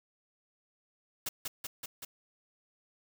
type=noise with echo; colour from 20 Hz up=white; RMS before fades=-35 dBFS; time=1.26-1.29 s; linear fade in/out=5 ms; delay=190 ms; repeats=4; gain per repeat=-2 dB; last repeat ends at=2.05 s; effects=none